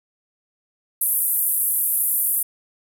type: band-pass noise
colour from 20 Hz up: white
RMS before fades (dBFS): -21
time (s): 1.01-2.43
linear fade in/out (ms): 5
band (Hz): 10000 to 14000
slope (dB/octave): 48
effects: none